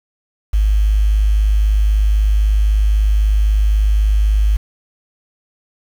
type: tone with quantisation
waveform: sine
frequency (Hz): 51.91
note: G#1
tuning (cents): 0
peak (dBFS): -10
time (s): 0.53-4.57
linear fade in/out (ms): 10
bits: 6
effects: none